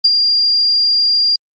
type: tone with ADSR envelope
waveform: sine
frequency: 4791 Hz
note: D8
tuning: 34 cents sharp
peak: -5 dBFS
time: 0.04-1.36 s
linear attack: 11 ms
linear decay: 37 ms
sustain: -5 dB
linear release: 4 ms
effects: Opus 32 kbps